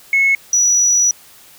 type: tone pair in turn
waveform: sine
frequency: 2190 / 5872 Hz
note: C#7 / F#8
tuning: -22 / -14 cents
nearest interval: octave + perfect fourth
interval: 1708 cents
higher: second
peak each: -9 dBFS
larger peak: neither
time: 0.13-0.35 / 0.53-1.11 s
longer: second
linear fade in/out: 2 ms
effects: tanh soft clip ceiling -6 dBFS + white hiss -44 dBFS RMS until 1.58 s